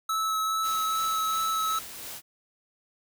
square tone with vibrato, 1300 Hz, E6, 24 cents flat, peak -26 dBFS, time 0.09-1.79 s, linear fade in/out 5 ms, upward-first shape sine, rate 2.4 Hz, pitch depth 10 cents each way
white noise with tremolo, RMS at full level -39 dBFS, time 0.62-2.22 s, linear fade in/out 50 ms, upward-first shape sine, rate 2.9 Hz, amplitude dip 30%
effects none

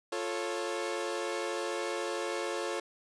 sawtooth chord, F augmented, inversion none, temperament equal with one note detuned, 349.2 / 440 / 550.5 Hz, F4 / A4 / C#5, 0 / 0 / -12 cents, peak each -33 dBFS, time 0.12-2.8 s, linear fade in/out 5 ms, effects resampled to 22050 Hz

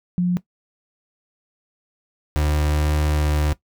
sine / 35% pulse tone pair in turn, 178 / 75.08 Hz, F3 / D2, +33 / +39 cents, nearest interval octave + minor third, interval 1494 cents, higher first, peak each -16 dBFS, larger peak neither, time 0.18-0.37 / 2.36-3.53 s, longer second, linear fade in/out 0 ms, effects noise-tail reverb RT60 0.1 s tail -17 dB re dry

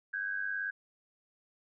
sine tone pair together, 1534.6 / 1633 Hz, G6 / G#6, -37 / -30 cents, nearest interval minor second, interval 107 cents, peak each -36 / -35 dBFS, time 0.13-0.71 s, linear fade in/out 10 ms, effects none

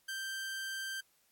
sawtooth tone, 1568 Hz, G6, in tune, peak -34 dBFS, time 0.08-1.01 s, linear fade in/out 10 ms, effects white hiss -72 dBFS RMS until 1.31 s + AAC 64 kbps

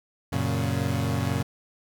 30% pulse chord, F# major, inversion none, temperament equal, 92.5 / 116.54 / 138.59 Hz, F#2 / A#2 / C#3, 0 / 0 / 0 cents, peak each -26 dBFS, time 0.32-1.43 s, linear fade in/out 10 ms, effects none

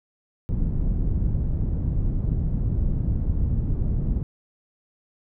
pink low-pass noise, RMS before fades -23 dBFS, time 0.49-4.23 s, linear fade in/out 0 ms, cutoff 150 Hz, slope 12 dB/octave, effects none

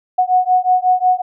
sine beating tone pair, 732 / 737.5 Hz, F#5 / F#5, -19 / -6 cents, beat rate 5.5 Hz, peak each -14 dBFS, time 0.18-1.22 s, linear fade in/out 10 ms, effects none

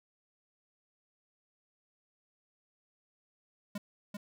square tone with echo, 204.2 Hz, G#3, 29 cents flat, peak -36 dBFS, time 3.75-3.78 s, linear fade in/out 5 ms, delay 390 ms, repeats 1, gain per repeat -3 dB, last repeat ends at 4.17 s, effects none

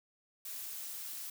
blue noise, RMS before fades -43 dBFS, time 0.45-1.3 s, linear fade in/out 5 ms, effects none

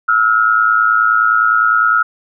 sine tone pair together, 1310.3 / 1420 Hz, E6 / F6, -11 / +28 cents, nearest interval minor second, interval 139 cents, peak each -12 dBFS, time 0.08-2.03 s, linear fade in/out 10 ms, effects none

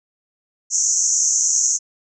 white band-pass noise, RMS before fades -18 dBFS, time 0.7-1.79 s, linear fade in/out 50 ms, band 5900 to 7100 Hz, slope 96 dB/octave, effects none

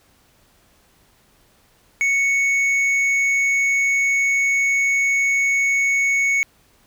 sine tone with hard clipping, 2217 Hz, C#7, in tune, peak -17 dBFS, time 2.01-6.43 s, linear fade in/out 0 ms, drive 5 dB, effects pink hiss -57 dBFS RMS until 6.86 s

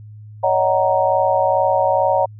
sine chord, D# minor seventh, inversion third, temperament just, 560 / 622.3 / 746.7 / 933.4 Hz, C#5 / D#5 / F#5 / A#5, +18 / 0 / +16 / +2 cents, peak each -18 / -20 / -19 / -19 dBFS, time 0.43-2.26 s, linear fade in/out 10 ms, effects added 106 Hz sine -35 dBFS peak until 2.39 s

